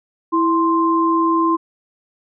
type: tone pair together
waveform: sine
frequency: 329.6 / 1046.5 Hz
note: E4 / C6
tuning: 0 / 0 cents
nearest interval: octave + minor sixth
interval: 2000 cents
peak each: -16 dBFS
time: 0.32-1.57 s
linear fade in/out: 20 ms
effects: none